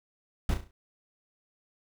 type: noise with echo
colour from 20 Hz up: brown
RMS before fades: -26 dBFS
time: 0.49-0.54 s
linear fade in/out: 2 ms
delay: 34 ms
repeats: 5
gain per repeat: -7 dB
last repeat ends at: 0.71 s
effects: none